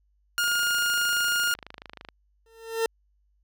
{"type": "tone", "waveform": "sawtooth", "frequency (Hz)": 1420, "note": "F6", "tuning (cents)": 28, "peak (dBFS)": -19, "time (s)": [0.38, 1.54], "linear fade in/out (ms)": 0}
{"type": "click train", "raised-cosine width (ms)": 0.3, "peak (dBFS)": -24, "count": 44, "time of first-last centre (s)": [0.44, 2.088], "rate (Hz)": 26.1}
{"type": "tone with exponential growth", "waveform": "40% pulse", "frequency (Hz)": 452.7, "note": "A4", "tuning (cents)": 49, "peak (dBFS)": -19, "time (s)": [2.46, 2.86], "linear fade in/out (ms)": 2, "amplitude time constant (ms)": 86}
{"effects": ["added 50 Hz sine -64 dBFS peak until 3.43 s"]}